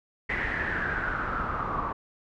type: noise with low-pass filter sweep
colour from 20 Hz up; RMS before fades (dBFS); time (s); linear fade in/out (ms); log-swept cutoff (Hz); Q
pink; -30; 0.29-1.93; 10; 2000 to 1100; 8
effects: none